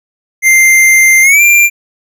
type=tone with pitch glide; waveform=square; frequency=2093 to 2377 Hz; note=C7 to D7; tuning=0 to +20 cents; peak=-4 dBFS; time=0.42-1.7 s; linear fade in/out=50 ms; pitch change=+220 cents; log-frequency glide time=1.22-1.42 s; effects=none